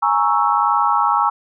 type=chord; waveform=sine; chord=A# half-diminished seventh; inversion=third; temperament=equal; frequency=830.6 / 932.3 / 1108.7 / 1318.5 Hz; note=G#5 / A#5 / C#6 / E6; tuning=0 / 0 / 0 / 0 cents; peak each=-19 dBFS; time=0.02-1.3 s; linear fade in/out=10 ms; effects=none